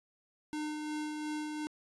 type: tone with tremolo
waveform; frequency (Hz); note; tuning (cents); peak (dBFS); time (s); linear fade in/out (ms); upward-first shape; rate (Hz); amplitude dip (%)
square; 303.4; D#4; -44; -35; 0.53-1.67; 0; sine; 2.8; 30
effects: resampled to 24000 Hz